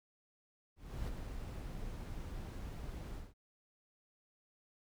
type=noise with ADSR envelope; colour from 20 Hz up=brown; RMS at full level=-39 dBFS; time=0.76-3.34 s; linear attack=320 ms; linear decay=16 ms; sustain=-5 dB; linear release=190 ms; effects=none